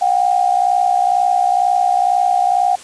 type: tone pair together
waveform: sine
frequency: 722.9 / 785 Hz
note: F#5 / G5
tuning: -40 / +2 cents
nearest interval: minor second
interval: 142 cents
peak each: -14 / -15 dBFS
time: 0.01-2.76 s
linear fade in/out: 10 ms
effects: white hiss -37 dBFS RMS until 2.83 s + resampled to 22050 Hz